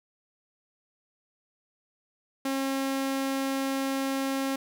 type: tone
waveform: sawtooth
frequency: 270 Hz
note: C#4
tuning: 45 cents flat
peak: -23 dBFS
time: 2.45-4.56 s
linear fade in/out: 5 ms
effects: none